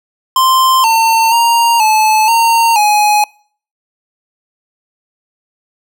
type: tone with pitch steps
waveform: square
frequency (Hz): 1044 / 903 / 933 / 866 / 919 / 838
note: C6 / A5 / A#5 / A5 / A#5 / G#5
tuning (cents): -4 / +45 / +1 / -28 / -25 / +15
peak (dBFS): -8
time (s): 0.36-3.24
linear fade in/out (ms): 2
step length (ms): 480
effects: noise-tail reverb RT60 0.5 s tail -26 dB re dry